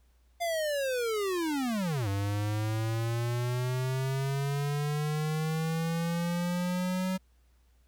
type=linear two-way sweep; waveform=square; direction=down then up; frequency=698.5 to 98 to 187.9 Hz; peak=-29 dBFS; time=0.4-7.18 s; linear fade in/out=20 ms; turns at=2.08 s; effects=added 60 Hz sine -61 dBFS peak until 7.87 s + pink hiss -73 dBFS RMS until 7.87 s